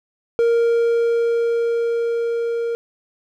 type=tone with level ramp; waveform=triangle; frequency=466.2 Hz; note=A#4; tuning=in tune; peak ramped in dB=-11 to -18 dBFS; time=0.39-2.75 s; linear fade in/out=0 ms; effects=none